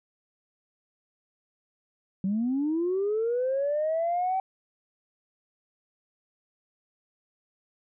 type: linear sweep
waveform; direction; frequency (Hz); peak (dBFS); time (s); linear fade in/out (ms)
sine; up; 185 to 770; -23; 2.24-4.4; 2
effects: tanh soft clip ceiling -20 dBFS